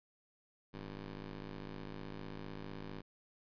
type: ring-modulated tone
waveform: 15% pulse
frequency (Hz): 99.8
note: G2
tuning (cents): +32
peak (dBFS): -35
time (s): 0.73-3.02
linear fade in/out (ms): 20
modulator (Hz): 77.7
effects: resampled to 11025 Hz